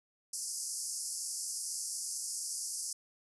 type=band-pass noise; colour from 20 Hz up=white; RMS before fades=-39 dBFS; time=0.33-2.93 s; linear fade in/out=5 ms; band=4800 to 11000 Hz; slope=96 dB/octave; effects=none